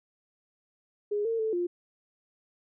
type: tone with pitch steps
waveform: sine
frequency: 414.1 / 455.4 / 439.7 / 351.3 Hz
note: G#4 / A#4 / A4 / F4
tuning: -5 / -40 / -1 / +10 cents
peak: -26 dBFS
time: 1.11-1.67 s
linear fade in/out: 10 ms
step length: 140 ms
effects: none